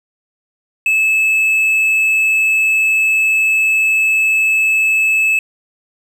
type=tone; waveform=triangle; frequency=2606 Hz; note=E7; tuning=20 cents flat; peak=-9 dBFS; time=0.86-5.39 s; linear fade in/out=2 ms; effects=none